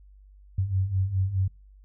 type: beating tone pair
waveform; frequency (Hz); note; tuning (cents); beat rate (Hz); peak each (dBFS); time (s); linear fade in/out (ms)
sine; 92 / 96.8; F#2 / G2; -9 / -21; 4.8; -29 / -24; 0.58-1.48; 5
effects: noise-tail reverb RT60 0.3 s tail -25 dB re dry + added 49 Hz sine -49 dBFS peak until 1.84 s